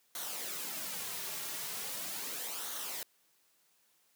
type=noise with flanger; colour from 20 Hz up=white; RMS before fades=-40 dBFS; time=0.15-3.03 s; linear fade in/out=2 ms; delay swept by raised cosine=0.39 to 3.99 ms; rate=0.39 Hz; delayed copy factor=-0.55; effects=white hiss -71 dBFS RMS until 4.15 s + high-pass 150 Hz 12 dB/octave